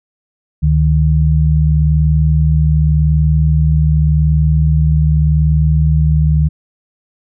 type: tone pair together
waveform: sine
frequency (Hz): 72.5 / 153.37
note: D2 / D#3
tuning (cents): -22 / -25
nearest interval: octave + minor second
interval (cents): 1297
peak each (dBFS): -11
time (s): 0.62-6.49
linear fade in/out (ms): 20
effects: none